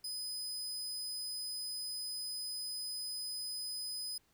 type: tone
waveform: sawtooth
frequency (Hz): 5010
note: D#8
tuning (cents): +11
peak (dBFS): -36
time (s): 0.04-4.18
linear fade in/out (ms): 5
effects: pink hiss -72 dBFS RMS until 4.33 s